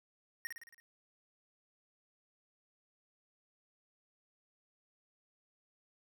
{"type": "tone with echo", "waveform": "square", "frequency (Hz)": 1864.7, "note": "A#6", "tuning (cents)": 0, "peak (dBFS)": -38, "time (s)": [0.45, 0.47], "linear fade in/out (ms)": 0, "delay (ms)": 55, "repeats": 6, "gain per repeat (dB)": -4, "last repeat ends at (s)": 0.8, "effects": []}